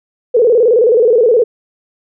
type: tone with vibrato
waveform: sine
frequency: 464.9 Hz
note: A#4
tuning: 5 cents flat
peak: -6 dBFS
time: 0.34-1.44 s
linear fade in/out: 10 ms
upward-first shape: square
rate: 19 Hz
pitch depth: 110 cents each way
effects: none